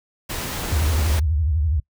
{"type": "noise", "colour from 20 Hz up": "pink", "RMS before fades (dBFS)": -28, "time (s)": [0.29, 1.2], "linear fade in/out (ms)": 10}
{"type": "tone with vibrato", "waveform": "sine", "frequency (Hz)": 77, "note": "D#2", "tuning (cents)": -17, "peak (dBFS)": -17, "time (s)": [0.72, 1.8], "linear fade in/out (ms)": 5, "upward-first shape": "sine", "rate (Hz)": 12, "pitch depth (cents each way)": 190}
{"effects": ["noise-tail reverb RT60 0.1 s tail -24 dB re dry"]}